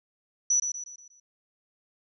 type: tone with echo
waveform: sine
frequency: 5920 Hz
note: F#8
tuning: in tune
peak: -20 dBFS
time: 0.5-0.6 s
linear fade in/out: 5 ms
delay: 120 ms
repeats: 5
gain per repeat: -7 dB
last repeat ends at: 1.2 s
effects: none